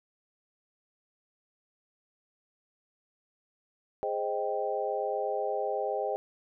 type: chord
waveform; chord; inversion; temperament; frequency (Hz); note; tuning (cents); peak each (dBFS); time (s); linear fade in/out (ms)
sine; Ab major seventh; none; equal; 415.3 / 523.3 / 622.3 / 784; Ab4 / C5 / Eb5 / G5; 0 / 0 / 0 / 0; -34; 4.03-6.16; 0
effects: none